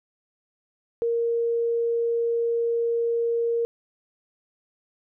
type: tone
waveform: sine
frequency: 466.2 Hz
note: A#4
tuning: in tune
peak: -21 dBFS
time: 1.02-3.65 s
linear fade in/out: 0 ms
effects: none